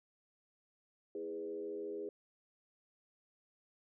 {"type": "tone with frequency modulation", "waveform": "sine", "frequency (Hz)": 410.2, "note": "G#4", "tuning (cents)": -21, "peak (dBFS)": -39, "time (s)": [1.15, 2.09], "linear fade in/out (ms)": 2, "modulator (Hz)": 86.5, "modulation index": 0.89, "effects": []}